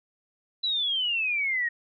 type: exponential sweep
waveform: sine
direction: down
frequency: 4000 to 1855 Hz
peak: -24 dBFS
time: 0.63-1.69 s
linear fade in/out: 10 ms
effects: none